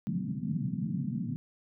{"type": "band-pass noise", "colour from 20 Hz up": "pink", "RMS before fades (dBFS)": -33, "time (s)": [0.07, 1.36], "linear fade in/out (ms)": 0, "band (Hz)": [130, 240], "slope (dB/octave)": 48, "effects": []}